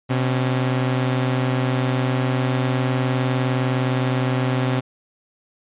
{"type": "tone pair together", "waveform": "sawtooth", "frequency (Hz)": [127.35, 274.4], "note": ["C3", "C#4"], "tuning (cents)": [-46, -17], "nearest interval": "octave + minor second", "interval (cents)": 1329, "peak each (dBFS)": [-15, -23], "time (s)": [0.09, 4.81], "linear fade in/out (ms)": 20, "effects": ["resampled to 8000 Hz"]}